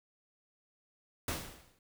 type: noise with exponential decay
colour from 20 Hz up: pink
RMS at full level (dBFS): -33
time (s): 1.28-1.79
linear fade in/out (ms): 2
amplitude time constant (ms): 110
effects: none